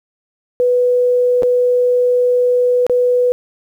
sine tone with dropouts, 493.9 Hz, B4, in tune, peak -10 dBFS, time 0.6-3.32 s, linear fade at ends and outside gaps 0 ms, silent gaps 1.423-1.432 / 2.866-2.897 s, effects 8-bit

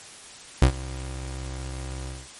30% pulse tone with ADSR envelope, 65.41 Hz, C2, in tune, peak -8 dBFS, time 0.62-2.29 s, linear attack 4 ms, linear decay 90 ms, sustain -21 dB, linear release 220 ms, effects white hiss -44 dBFS RMS until 2.39 s + MP3 48 kbps

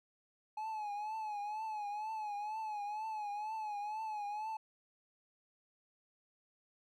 triangle tone with vibrato, 849 Hz, G#5, 38 cents sharp, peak -36 dBFS, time 0.57-4.57 s, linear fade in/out 5 ms, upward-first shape triangle, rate 2.1 Hz, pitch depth 81 cents each way, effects none

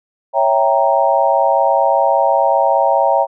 sine chord, C# diminished seventh, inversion none, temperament equal, 554.4 / 659.3 / 784 / 932.3 Hz, C#5 / E5 / G5 / Bb5, 0 / 0 / 0 / 0 cents, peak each -16 dBFS, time 0.33-3.27 s, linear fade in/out 50 ms, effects none

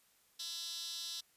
15% pulse tone with high-pass filter, 336.9 Hz, E4, 38 cents sharp, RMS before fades -43 dBFS, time 0.39-1.21 s, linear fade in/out 10 ms, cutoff 4300 Hz, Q 6.7, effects white hiss -70 dBFS RMS until 1.36 s + resampled to 32000 Hz

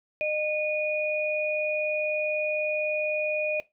sine tone pair together, 610 / 2459 Hz, D#5 / D#7, -34 / -21 cents, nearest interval 2 octaves, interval 2413 cents, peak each -27 dBFS, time 0.21-3.6 s, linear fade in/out 0 ms, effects noise-tail reverb RT60 0.2 s tail -19 dB re dry

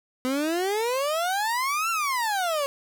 30% pulse exponential two-way sweep, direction up then down, 251.1 to 1384 to 547 Hz, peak -21 dBFS, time 0.25-2.66 s, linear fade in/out 0 ms, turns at 1.9 s, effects none

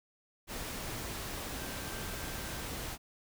sine tone in noise, 1568 Hz, G6, in tune, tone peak -51 dBFS, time 1.55-2.68 s, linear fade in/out 50 ms, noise pink, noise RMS -40 dBFS, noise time 0.47-2.98 s, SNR -14 dB, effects none

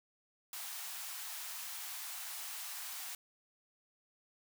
white high-pass noise, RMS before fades -44 dBFS, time 0.53-3.15 s, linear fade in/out 2 ms, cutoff 700 Hz, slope 48 dB/octave, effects none

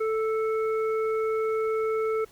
harmonic tone, 440 Hz, A4, in tune, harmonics 1 / 3 / 5, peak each -24 / -33 / -41 dBFS, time 0-2.25 s, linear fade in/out 10 ms, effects pink hiss -56 dBFS RMS until 2.31 s

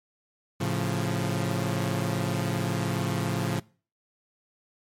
sawtooth chord, A augmented, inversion none, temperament equal with one note detuned, 110 / 137.4 / 174.61 Hz, A2 / C#3 / E#3, 0 / -15 / 0 cents, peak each -26 dBFS, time 0.6-3.6 s, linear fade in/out 10 ms, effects noise-tail reverb RT60 0.4 s tail -23 dB re dry + MP3 64 kbps

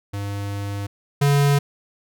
square tone pair in turn, 100.7 / 142.21 Hz, G2 / C#3, +47 / +45 cents, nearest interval tritone, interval 598 cents, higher second, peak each -26 / -15 dBFS, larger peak second, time 0.13-0.87 / 1.21-1.59 s, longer first, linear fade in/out 10 ms, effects none

